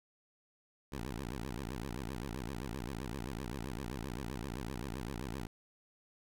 10% pulse tone with vibrato, 62.1 Hz, B1, 10 cents sharp, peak -31 dBFS, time 0.92-5.47 s, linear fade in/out 5 ms, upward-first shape sine, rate 7.7 Hz, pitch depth 260 cents each way, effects none

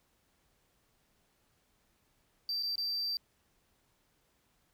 triangle tone with dropouts, 4681 Hz, D8, 7 cents flat, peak -30 dBFS, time 2.49-3.17 s, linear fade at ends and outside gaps 1 ms, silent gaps 2.626-2.632 / 2.756-2.78 s, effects tanh soft clip ceiling -26 dBFS + pink hiss -73 dBFS RMS until 4.73 s

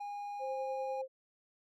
triangle tone, 817 Hz, G#5, 29 cents flat, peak -37 dBFS, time 0-1.02 s, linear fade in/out 10 ms
sine tone with tremolo, 526 Hz, C5, 9 cents sharp, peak -35 dBFS, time 0.39-1.08 s, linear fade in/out 50 ms, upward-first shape triangle, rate 10 Hz, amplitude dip 30%
effects none

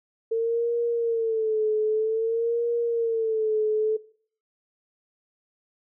sine tone with vibrato, 450 Hz, A4, 39 cents sharp, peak -21 dBFS, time 0.31-3.97 s, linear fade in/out 10 ms, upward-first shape sine, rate 0.52 Hz, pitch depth 80 cents each way, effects noise-tail reverb RT60 0.5 s tail -19 dB re dry

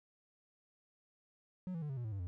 triangle tone with pitch steps, 183.4 / 165.29 / 148.97 / 134.26 / 121 / 109.05 / 98.28 / 88.58 Hz, F#3 / E3 / D3 / C3 / B2 / A2 / G2 / F2, -15 / +5 / +25 / +45 / -35 / -15 / +5 / +25 cents, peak -36 dBFS, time 1.67-2.27 s, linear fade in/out 0 ms, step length 75 ms, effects none

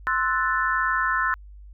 sine chord, F# half-diminished seventh, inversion second, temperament equal, 1046.5 / 1318.5 / 1480 / 1760 Hz, C6 / E6 / F#6 / A6, 0 / 0 / 0 / 0 cents, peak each -26 dBFS, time 0.07-1.34 s, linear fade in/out 0 ms, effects added 50 Hz sine -41 dBFS peak until 1.73 s

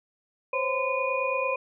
sine tone cluster, 516 / 545 / 1020 / 2458 Hz, C5 / C#5 / C6 / D#7, -24 / -29 / -44 / -22 cents, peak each -30 dBFS, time 0.53-1.56 s, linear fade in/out 5 ms, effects none

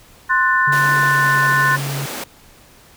sine chord, F# diminished, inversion second, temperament equal with one note detuned, 1046.5 / 1480 / 1775.3 Hz, C6 / F#6 / A6, 0 / 0 / +15 cents, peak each -17 dBFS, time 0.29-1.77 s, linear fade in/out 20 ms
triangle tone with pitch glide, 142.3 to 139.29 Hz, C#3 to C#3, +46 to +9 cents, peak -20 dBFS, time 0.67-2.06 s, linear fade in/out 10 ms, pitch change -37 cents, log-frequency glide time 0.92-1.29 s
pink high-pass noise, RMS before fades -28 dBFS, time 0.72-2.24 s, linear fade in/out 5 ms, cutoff 220 Hz, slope 24 dB/octave
effects pink hiss -47 dBFS RMS until 2.96 s

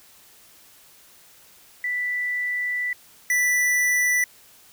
sine / square tone pair in turn, 1975.5 / 1975.5 Hz, B6 / B6, 0 / 0 cents, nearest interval unison, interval 0 cents, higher neither, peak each -23 / -19 dBFS, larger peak second, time 1.84-2.93 / 3.3-4.24 s, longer first, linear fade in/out 2 ms, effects white hiss -52 dBFS RMS until 4.72 s

